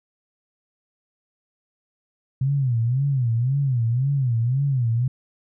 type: tone with vibrato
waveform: sine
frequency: 127.2 Hz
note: C3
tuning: 48 cents flat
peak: -18 dBFS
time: 2.41-5.08 s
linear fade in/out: 5 ms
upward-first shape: sine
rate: 1.9 Hz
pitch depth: 190 cents each way
effects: none